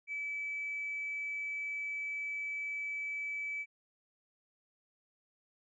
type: tone with tanh clipping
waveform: triangle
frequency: 2301 Hz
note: D7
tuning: 36 cents flat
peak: -35 dBFS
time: 0.07-3.66 s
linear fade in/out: 50 ms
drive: 1 dB
effects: resampled to 22050 Hz